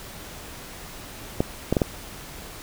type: clicks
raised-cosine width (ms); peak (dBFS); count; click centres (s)
2; -6; 4; 1.405 / 1.726 / 1.768 / 1.818
effects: pink hiss -40 dBFS RMS until 2.62 s